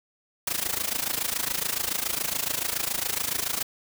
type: noise with amplitude modulation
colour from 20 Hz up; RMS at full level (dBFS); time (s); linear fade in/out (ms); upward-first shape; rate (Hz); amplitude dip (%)
white; -25; 0.47-3.63; 5; sine; 27.1; 85
effects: none